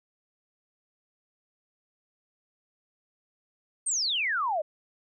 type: exponential sweep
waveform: sine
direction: down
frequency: 8960 to 579 Hz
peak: -25 dBFS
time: 3.86-4.62 s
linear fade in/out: 10 ms
effects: none